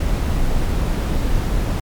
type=noise; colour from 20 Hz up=brown; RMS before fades=-18 dBFS; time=0-1.8 s; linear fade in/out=5 ms; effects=MP3 96 kbps